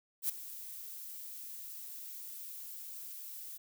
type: noise with ADSR envelope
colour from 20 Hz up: violet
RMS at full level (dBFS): -31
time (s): 0.22-3.58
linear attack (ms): 71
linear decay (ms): 9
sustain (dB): -15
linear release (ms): 16
effects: none